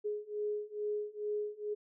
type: beating tone pair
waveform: sine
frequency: 417.5 / 419.8 Hz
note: G#4 / G#4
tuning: +9 / +19 cents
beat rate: 2.3 Hz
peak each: -38 / -37 dBFS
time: 0.04-1.75 s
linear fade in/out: 20 ms
effects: none